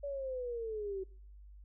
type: linear sweep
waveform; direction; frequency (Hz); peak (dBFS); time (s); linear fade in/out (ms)
sine; down; 574 to 375; -36; 0.03-1.04; 10
effects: noise-tail reverb RT60 0.6 s tail -26 dB re dry + added 50 Hz sine -51 dBFS peak until 1.64 s